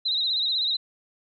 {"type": "tone with vibrato", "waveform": "sine", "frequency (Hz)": 3900, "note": "B7", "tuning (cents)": -23, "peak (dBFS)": -22, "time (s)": [0.05, 0.77], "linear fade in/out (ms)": 10, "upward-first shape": "sine", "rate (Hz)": 16, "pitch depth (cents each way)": 85, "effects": []}